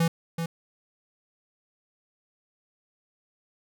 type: tone with echo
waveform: square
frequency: 166.4 Hz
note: E3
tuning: 17 cents sharp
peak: -21 dBFS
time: 0-0.08 s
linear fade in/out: 5 ms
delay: 380 ms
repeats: 1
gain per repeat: -7 dB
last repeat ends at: 0.46 s
effects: none